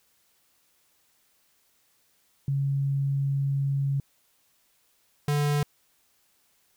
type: tone pair in turn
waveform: sine / square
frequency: 138.59 / 146.11 Hz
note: C#3 / D3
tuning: 0 / -9 cents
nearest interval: minor second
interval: 91 cents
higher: second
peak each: -23 dBFS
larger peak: neither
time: 2.48-4 / 5.28-5.63 s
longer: first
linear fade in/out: 2 ms
effects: white hiss -67 dBFS RMS until 6.76 s